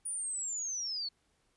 sine linear sweep, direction down, 9580 to 4318 Hz, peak -34 dBFS, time 0.05-1.09 s, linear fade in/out 10 ms, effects pink hiss -74 dBFS RMS until 1.56 s + resampled to 24000 Hz

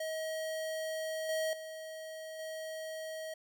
square tone with level steps, 635 Hz, D#5, 35 cents sharp, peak -36 / -32 / -43 / -40 dBFS, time 0-3.34 s, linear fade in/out 5 ms, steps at 1.29 / 1.53 / 2.39 s, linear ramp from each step 2 ms, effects none

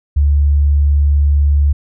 sine tone, 72.1 Hz, D2, 31 cents flat, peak -8 dBFS, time 0.16-1.73 s, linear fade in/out 10 ms, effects none

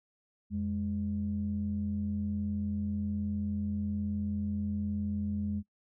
sine tone pair together, 87.59 / 206.4 Hz, F2 / G#3, +6 / -10 cents, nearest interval octave + minor third, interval 1484 cents, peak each -35 / -31 dBFS, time 0.5-5.63 s, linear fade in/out 50 ms, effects noise-tail reverb RT60 0.1 s tail -21 dB re dry + tanh soft clip ceiling -23 dBFS

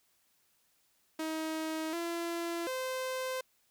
sawtooth tone with pitch steps, 316.9 / 339.1 / 517 Hz, D#4 / E4 / C5, +32 / +49 / -21 cents, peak -30 dBFS, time 1.19-3.41 s, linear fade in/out 5 ms, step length 740 ms, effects white hiss -72 dBFS RMS until 3.7 s

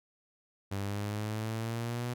sawtooth exponential sweep, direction up, 98 to 122.8 Hz, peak -29 dBFS, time 0.71-2.14 s, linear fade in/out 10 ms, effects none

